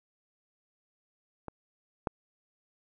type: clicks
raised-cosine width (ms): 1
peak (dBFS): -24 / -15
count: 2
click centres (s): 1.483 / 2.072
effects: none